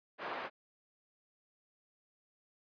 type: band-pass noise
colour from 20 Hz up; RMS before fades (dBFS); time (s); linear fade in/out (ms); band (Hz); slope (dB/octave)
pink; -41; 0.18-0.5; 50; 560 to 1800; 12
effects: resampled to 11025 Hz